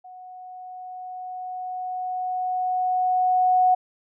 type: tone with level ramp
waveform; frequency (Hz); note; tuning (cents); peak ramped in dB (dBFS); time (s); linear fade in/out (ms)
sine; 736; F#5; -9; -40 to -14; 0.04-3.75; 10
effects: none